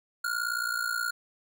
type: ring-modulated tone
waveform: square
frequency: 1426 Hz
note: F6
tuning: 36 cents sharp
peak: -26 dBFS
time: 0.24-1.11 s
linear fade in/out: 5 ms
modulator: 29.4 Hz
effects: none